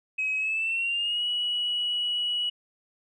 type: tone with pitch glide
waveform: sine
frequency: 2548 to 2927 Hz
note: D#7 to F#7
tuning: +41 to -19 cents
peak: -24 dBFS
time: 0.18-2.5 s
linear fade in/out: 10 ms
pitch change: +240 cents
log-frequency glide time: 0.37-1.25 s
effects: tanh soft clip ceiling -20 dBFS